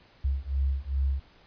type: beating tone pair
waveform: sine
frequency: 66.7 / 69.2 Hz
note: C2 / C#2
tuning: +34 / -2 cents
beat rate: 2.5 Hz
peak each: -28 dBFS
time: 0.24-1.2 s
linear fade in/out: 10 ms
effects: pink hiss -58 dBFS RMS until 1.46 s + resampled to 11025 Hz